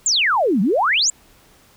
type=exponential two-way sweep; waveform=sine; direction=down then up; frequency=7690 to 176.8 to 7690 Hz; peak=-14 dBFS; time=0.06-1.1 s; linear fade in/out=2 ms; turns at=0.61 s; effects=pink hiss -52 dBFS RMS until 1.76 s